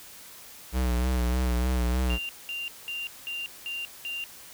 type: tone with vibrato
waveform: square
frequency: 62 Hz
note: B1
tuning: 7 cents sharp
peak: -24 dBFS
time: 0.72-2.19 s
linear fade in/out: 50 ms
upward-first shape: sine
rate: 3.3 Hz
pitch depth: 53 cents each way
type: tone bursts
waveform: sine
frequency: 2784 Hz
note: F7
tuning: 6 cents flat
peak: -31 dBFS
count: 6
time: 2.1-4.24 s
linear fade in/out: 0 ms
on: 190 ms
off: 200 ms
effects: white hiss -47 dBFS RMS until 4.53 s